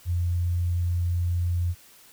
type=tone; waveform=sine; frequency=87.31 Hz; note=F2; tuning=in tune; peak=-22 dBFS; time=0.05-1.75 s; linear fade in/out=50 ms; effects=white hiss -53 dBFS RMS until 2.12 s